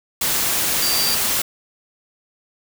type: tone in noise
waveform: sine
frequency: 4684 Hz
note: D8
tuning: 5 cents flat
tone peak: -21 dBFS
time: 0.82-1.15 s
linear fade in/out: 5 ms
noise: white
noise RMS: -20 dBFS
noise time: 0.21-1.42 s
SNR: -4 dB
effects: none